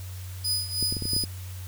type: tone with tremolo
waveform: sawtooth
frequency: 4978 Hz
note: D#8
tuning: in tune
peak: -20 dBFS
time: 0.44-1.25 s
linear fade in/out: 10 ms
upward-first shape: triangle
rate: 3.1 Hz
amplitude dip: 85%
type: clicks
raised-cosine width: 3 ms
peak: -20 dBFS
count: 8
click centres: 0.827 / 0.925 / 0.968 / 1.023 / 1.055 / 1.134 / 1.165 / 1.238 s
effects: added 92 Hz sine -35 dBFS peak until 1.67 s + white hiss -47 dBFS RMS until 1.67 s

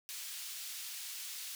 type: high-pass noise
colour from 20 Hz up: pink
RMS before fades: -44 dBFS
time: 0.09-1.55 s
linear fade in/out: 0 ms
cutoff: 3300 Hz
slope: 12 dB/octave
effects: none

